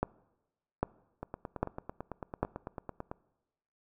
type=two click trains; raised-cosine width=1 ms; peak=-14 / -24 dBFS; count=4 / 18; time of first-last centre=0.03-2.43 / 1.23-3.115 s; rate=1.25 / 9.02 Hz; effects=noise-tail reverb RT60 1.0 s tail -22 dB re dry